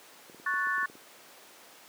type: clicks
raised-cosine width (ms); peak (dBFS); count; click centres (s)
3; -30; 9; 0.298 / 0.346 / 0.399 / 0.539 / 0.671 / 0.781 / 0.83 / 0.899 / 0.954
type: chord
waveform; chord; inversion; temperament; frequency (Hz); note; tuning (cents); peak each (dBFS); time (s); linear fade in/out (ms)
sine; F# minor; second; equal; 1108.7 / 1480 / 1760; C#6 / F#6 / A6; 0 / 0 / 0; -32 / -32 / -30; 0.46-0.86; 5
effects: pink hiss -52 dBFS RMS until 1.88 s + high-pass 400 Hz 12 dB/octave